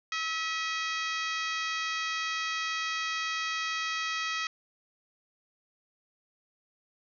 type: harmonic tone with a mistuned harmonic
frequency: 647 Hz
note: E5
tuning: 32 cents flat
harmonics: 2 / 3 / 4 / 5 / 6 / 7 / 8 / 9 / 10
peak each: -35 / -35 / -37 / -39 / -42 / -43 / -45 / -46 / -50 dBFS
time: 0.12-4.47 s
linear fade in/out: 2 ms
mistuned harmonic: 4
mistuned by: -48 cents
effects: none